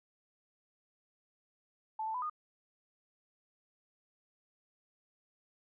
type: tone with pitch steps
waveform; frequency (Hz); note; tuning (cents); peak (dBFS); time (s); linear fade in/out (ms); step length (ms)
sine; 875 / 883 / 999 / 1227; A5 / A5 / B5 / D#6; -10 / +6 / +20 / -25; -34; 1.99-2.298; 5; 77
effects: none